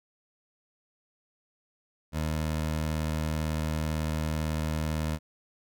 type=tone; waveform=20% pulse; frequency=78 Hz; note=D#2; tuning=5 cents sharp; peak=-23 dBFS; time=2.12-5.19 s; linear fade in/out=50 ms; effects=none